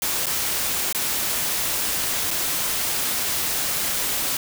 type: noise with dropouts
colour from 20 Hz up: white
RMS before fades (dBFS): -24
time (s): 0.02-4.37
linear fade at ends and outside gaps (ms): 2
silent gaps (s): 0.259-0.266 / 0.927-0.947 / 2.307-2.311
effects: none